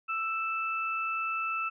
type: tone pair together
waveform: sine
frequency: 1325.4 / 2637 Hz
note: E6 / E7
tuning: +9 / 0 cents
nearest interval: octave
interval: 1191 cents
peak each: -31 / -33 dBFS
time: 0.08-1.7 s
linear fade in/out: 20 ms
effects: none